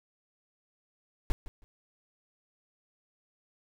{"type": "noise with echo", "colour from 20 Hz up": "brown", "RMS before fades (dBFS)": -24, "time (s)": [1.3, 1.32], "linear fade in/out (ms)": 0, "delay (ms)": 160, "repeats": 2, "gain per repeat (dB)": -15, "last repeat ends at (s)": 1.64, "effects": []}